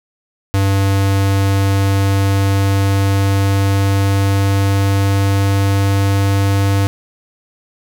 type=tone with pitch glide; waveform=square; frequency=98 to 98.74 Hz; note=G2 to G2; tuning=0 to +13 cents; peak=-12 dBFS; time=0.54-6.87 s; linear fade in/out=0 ms; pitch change=+13 cents; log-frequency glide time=0.84-6.48 s; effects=none